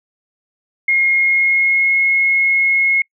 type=tone with pitch glide; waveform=sine; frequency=2146 to 2167 Hz; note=C7 to C#7; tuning=+43 to -40 cents; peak=-11 dBFS; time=0.88-3.02 s; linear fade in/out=5 ms; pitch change=+17 cents; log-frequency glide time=1.1-1.97 s; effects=noise-tail reverb RT60 0.1 s tail -26 dB re dry